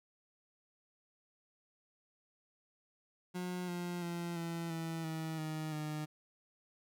30% pulse tone with pitch steps, 180 / 175.79 / 171.67 / 167.66 / 163.73 / 159.9 / 156.16 / 152.5 Hz, F#3 / F3 / F3 / E3 / E3 / D#3 / D#3 / D#3, -47 / +12 / -29 / +30 / -11 / +48 / +7 / -34 cents, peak -35 dBFS, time 3.34-6.06 s, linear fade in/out 20 ms, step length 340 ms, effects none

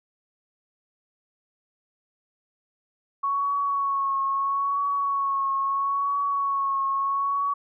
sine tone with vibrato, 1108.7 Hz, C#6, in tune, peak -22 dBFS, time 3.23-7.54 s, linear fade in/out 10 ms, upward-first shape triangle, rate 0.76 Hz, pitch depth 33 cents each way, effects none

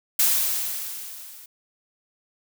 blue noise with level ramp, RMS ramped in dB -18 to -45 dBFS, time 0.19-1.46 s, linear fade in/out 5 ms, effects none

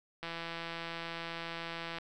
click train, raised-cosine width 0.3 ms, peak -24 dBFS, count 294, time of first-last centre 0.23-1.984 s, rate 167 Hz, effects none

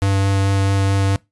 square tone with vibrato, 98 Hz, G2, in tune, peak -15 dBFS, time 0.02-1.16 s, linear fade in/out 0 ms, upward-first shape sine, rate 4.6 Hz, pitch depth 8 cents each way, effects noise-tail reverb RT60 0.2 s tail -22 dB re dry + resampled to 24000 Hz

